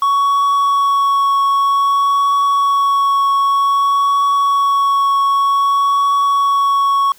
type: tone with vibrato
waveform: triangle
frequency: 1116 Hz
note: C#6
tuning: 11 cents sharp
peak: -9 dBFS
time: 0.02-7.12 s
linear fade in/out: 2 ms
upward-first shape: triangle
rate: 0.53 Hz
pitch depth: 11 cents each way
effects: white hiss -47 dBFS RMS until 7.18 s